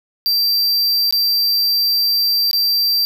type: tone with dropouts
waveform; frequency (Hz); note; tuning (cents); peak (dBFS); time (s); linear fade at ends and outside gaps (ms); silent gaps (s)
square; 4699; D8; 0; -14; 0.26-3.05; 0; 1.109-1.125 / 2.512-2.531
effects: 8-bit